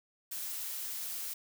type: noise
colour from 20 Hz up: blue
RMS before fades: -39 dBFS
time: 0.31-1.34 s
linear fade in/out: 10 ms
effects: none